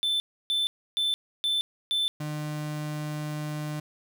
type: tone bursts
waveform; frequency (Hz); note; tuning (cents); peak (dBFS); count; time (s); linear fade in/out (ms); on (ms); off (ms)
triangle; 3530; A7; +5; -22; 5; 0.03-2.08; 0; 170; 300
type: tone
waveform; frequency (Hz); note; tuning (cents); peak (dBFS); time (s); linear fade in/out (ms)
35% pulse; 150.9; D3; +47; -29; 2.2-3.8; 5
effects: none